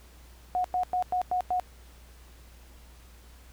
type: tone bursts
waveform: sine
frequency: 728 Hz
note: F#5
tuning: 28 cents flat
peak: -24 dBFS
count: 6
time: 0.55-1.598 s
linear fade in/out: 0 ms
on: 93 ms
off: 98 ms
effects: added 60 Hz sine -50 dBFS peak until 3.52 s + pink hiss -57 dBFS RMS until 3.52 s